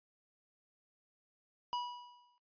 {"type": "tone with exponential decay", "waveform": "square", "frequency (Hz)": 975, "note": "B5", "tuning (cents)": -23, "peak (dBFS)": -34, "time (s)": [1.73, 2.38], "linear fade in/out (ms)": 0, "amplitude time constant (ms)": 140, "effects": ["noise-tail reverb RT60 0.1 s tail -20 dB re dry", "resampled to 11025 Hz"]}